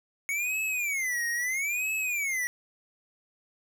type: tone with vibrato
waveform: square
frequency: 2202 Hz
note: C#7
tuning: 12 cents flat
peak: -28 dBFS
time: 0.29-2.47 s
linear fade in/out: 0 ms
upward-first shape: sine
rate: 0.76 Hz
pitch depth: 280 cents each way
effects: 9-bit